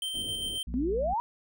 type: tone with tremolo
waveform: square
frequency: 3124 Hz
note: G7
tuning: 7 cents flat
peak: -31 dBFS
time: 0.02-0.63 s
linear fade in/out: 2 ms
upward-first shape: square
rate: 7.5 Hz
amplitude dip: 25%
type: low-pass noise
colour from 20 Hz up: pink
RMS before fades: -44 dBFS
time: 0.14-0.58 s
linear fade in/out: 2 ms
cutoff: 510 Hz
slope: 24 dB/octave
type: harmonic tone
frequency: 58.9 Hz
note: A#1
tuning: 19 cents sharp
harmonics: 1 / 3 / 4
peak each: -34 / -44 / -46 dBFS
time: 0.67-1.14 s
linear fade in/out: 5 ms
type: exponential sweep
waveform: sine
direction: up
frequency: 233.1 to 987.8 Hz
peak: -26 dBFS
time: 0.74-1.2 s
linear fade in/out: 0 ms
effects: none